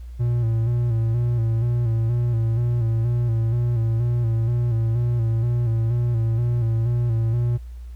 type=tone with vibrato; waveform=triangle; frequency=116.54 Hz; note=A#2; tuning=in tune; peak=-16 dBFS; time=0.19-7.58 s; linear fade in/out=20 ms; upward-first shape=square; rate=2.1 Hz; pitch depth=47 cents each way; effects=added 60 Hz sine -33 dBFS peak until 7.95 s + pink hiss -60 dBFS RMS until 7.95 s